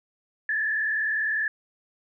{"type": "tone with frequency modulation", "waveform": "sine", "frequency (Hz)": 1735, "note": "A6", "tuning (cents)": -25, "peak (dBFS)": -23, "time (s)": [0.49, 1.48], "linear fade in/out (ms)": 2, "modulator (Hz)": 40, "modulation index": 1.5, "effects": []}